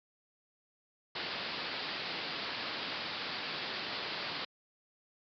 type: low-pass noise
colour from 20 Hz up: white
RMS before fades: -39 dBFS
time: 1.15-4.45 s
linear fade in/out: 5 ms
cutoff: 4900 Hz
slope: 96 dB/octave
effects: high-pass 150 Hz 12 dB/octave